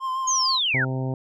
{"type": "tone with vibrato", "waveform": "triangle", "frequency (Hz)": 1046.5, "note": "C6", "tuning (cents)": 0, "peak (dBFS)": -22, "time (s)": [0, 0.6], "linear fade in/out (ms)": 50, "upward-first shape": "sine", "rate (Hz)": 6.5, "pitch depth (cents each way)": 26}
{"type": "linear sweep", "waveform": "sine", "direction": "down", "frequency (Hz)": [6680, 1322], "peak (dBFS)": -20, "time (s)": [0.27, 0.85], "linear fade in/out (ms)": 10}
{"type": "harmonic tone", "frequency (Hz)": 130.81, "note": "C3", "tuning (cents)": 0, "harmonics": [1, 2, 3, 4, 5, 6, 7], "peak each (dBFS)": [-25, -31, -35, -37, -39, -41, -42], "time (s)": [0.74, 1.14], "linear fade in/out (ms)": 2}
{"effects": []}